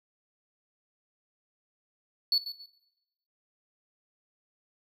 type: tone with echo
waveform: triangle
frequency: 4435 Hz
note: C#8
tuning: in tune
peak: -19 dBFS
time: 2.32-2.38 s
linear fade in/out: 2 ms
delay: 140 ms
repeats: 2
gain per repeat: -14 dB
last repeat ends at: 2.66 s
effects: noise-tail reverb RT60 0.9 s tail -17 dB re dry + tanh soft clip ceiling -18 dBFS